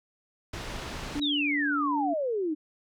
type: low-pass noise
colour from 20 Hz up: pink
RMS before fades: -37 dBFS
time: 0.53-1.2 s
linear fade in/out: 5 ms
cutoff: 5300 Hz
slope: 12 dB/octave
type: tone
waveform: sine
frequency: 290.6 Hz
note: D4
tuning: 18 cents flat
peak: -28 dBFS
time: 1.15-2.14 s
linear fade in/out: 10 ms
type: exponential sweep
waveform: sine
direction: down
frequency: 3950 to 293.7 Hz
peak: -26 dBFS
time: 1.21-2.55 s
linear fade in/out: 20 ms
effects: none